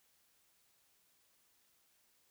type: silence
effects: white hiss -73 dBFS RMS until 2.3 s